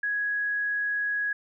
sine tone, 1666 Hz, G#6, 5 cents sharp, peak -25 dBFS, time 0.03-1.33 s, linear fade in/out 5 ms, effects none

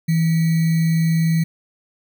sine tone with sample-and-hold, 163.4 Hz, E3, 15 cents flat, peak -14 dBFS, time 0.08-1.44 s, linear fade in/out 10 ms, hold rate 2100 Hz, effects none

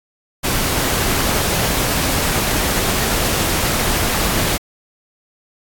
pink noise, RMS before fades -18 dBFS, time 0.43-4.58 s, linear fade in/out 20 ms, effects AAC 64 kbps

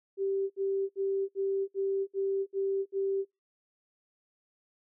sine tone bursts, 390.4 Hz, G4, 7 cents flat, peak -27 dBFS, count 8, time 0.17-3.251 s, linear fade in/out 50 ms, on 330 ms, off 63 ms, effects noise-tail reverb RT60 0.2 s tail -22 dB re dry

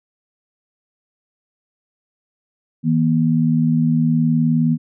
sine tone pair together, 160.04 / 239.5 Hz, D#3 / A#3, +49 / +47 cents, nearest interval perfect fifth, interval 698 cents, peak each -16 dBFS, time 2.83-4.78 s, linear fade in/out 50 ms, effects none

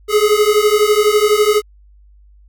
square beating tone pair, 415.3 / 427.3 Hz, G#4 / G#4, 0 / +49 cents, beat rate 12 Hz, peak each -14 dBFS, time 0.08-1.62 s, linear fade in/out 50 ms, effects added 50 Hz sine -43 dBFS peak until 2.48 s

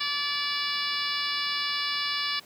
harmonic tone, 578 Hz, D5, 28 cents flat, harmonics 2 / 3 / 4 / 5 / 6 / 7 / 8 / 9, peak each -35 / -35 / -35 / -35 / -35 / -35 / -35 / -35 dBFS, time 0-2.4 s, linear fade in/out 10 ms, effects pink hiss -52 dBFS RMS until 2.45 s + high-pass 150 Hz 12 dB/octave

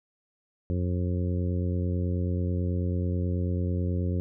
harmonic tone, 89.2 Hz, F2, 37 cents sharp, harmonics 1 / 2 / 3 / 4 / 5 / 6, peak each -26 / -32 / -36 / -38 / -40 / -42 dBFS, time 0.7-4.2 s, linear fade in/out 0 ms, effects none

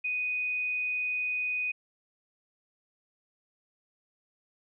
sine tone, 2489 Hz, D#7, in tune, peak -28 dBFS, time 0.04-1.72 s, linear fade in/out 10 ms, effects none

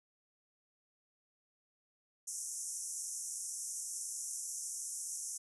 pink band-pass noise, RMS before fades -42 dBFS, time 2.27-5.38 s, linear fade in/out 10 ms, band 5700 to 11000 Hz, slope 96 dB/octave, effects none

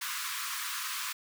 pink high-pass noise, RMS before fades -36 dBFS, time 0.01-1.13 s, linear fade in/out 10 ms, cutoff 1000 Hz, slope 96 dB/octave, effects none

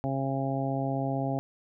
harmonic tone, 135.5 Hz, C#3, 39 cents flat, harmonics 1 / 2 / 3 / 4 / 5 / 6, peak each -31 / -32 / -40 / -37 / -34 / -37 dBFS, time 0.04-1.39 s, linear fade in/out 0 ms, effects none

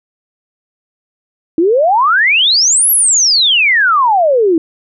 sine exponential two-way sweep, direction up then down, 312.4 to 11840 to 312.4 Hz, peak -7 dBFS, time 1.58-4.58 s, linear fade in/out 2 ms, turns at 2.91 s, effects none

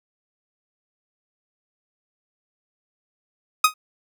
sawtooth tone with exponential decay, 1253 Hz, D#6, 12 cents sharp, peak -5 dBFS, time 3.64-3.74 s, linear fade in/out 5 ms, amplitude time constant 20 ms, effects none

